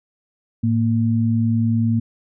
sine tone pair together, 110 / 230.1 Hz, A2 / A#3, 0 / -22 cents, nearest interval octave + minor second, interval 1278 cents, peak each -18 dBFS, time 0.63-2 s, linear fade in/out 10 ms, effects none

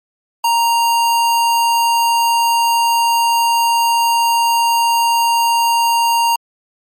square tone, 932.3 Hz, A#5, in tune, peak -12 dBFS, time 0.44-6.36 s, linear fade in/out 5 ms, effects MP3 64 kbps

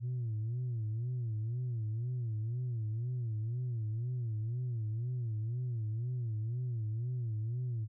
sine tone with vibrato, 116.54 Hz, A#2, in tune, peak -31 dBFS, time 0-7.88 s, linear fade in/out 50 ms, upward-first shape sine, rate 2 Hz, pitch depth 140 cents each way, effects tanh soft clip ceiling -31 dBFS

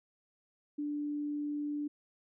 sine tone, 293.7 Hz, D4, in tune, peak -33 dBFS, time 0.78-1.88 s, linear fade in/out 10 ms, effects none

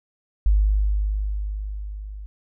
sine tone with level ramp, 51.1 Hz, G#1, 27 cents flat, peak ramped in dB -13 to -33 dBFS, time 0.46-2.26 s, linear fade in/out 0 ms, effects none

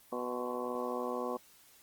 harmonic tone with a mistuned harmonic, 123.47 Hz, B2, in tune, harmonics 2 / 3 / 4 / 5 / 6 / 7 / 8 / 9, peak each -41 / -41 / -38 / -43 / -45 / -46 / -43 / -43 dBFS, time 0.12-1.37 s, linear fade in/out 5 ms, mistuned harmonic 8, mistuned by +71 cents, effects white hiss -61 dBFS RMS until 1.82 s + Opus 24 kbps

